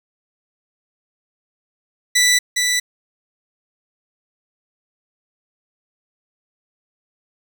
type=tone with echo; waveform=15% pulse; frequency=1975.5 Hz; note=B6; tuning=in tune; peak=-6 dBFS; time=2.15-2.39 s; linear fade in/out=10 ms; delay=410 ms; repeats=1; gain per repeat=-4 dB; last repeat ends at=2.8 s; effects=none